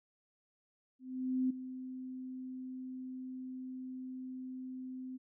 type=tone with ADSR envelope; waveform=sine; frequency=257.3 Hz; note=C4; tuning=29 cents flat; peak=-28 dBFS; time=0.99-5.18 s; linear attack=510 ms; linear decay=9 ms; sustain=-13 dB; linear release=22 ms; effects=none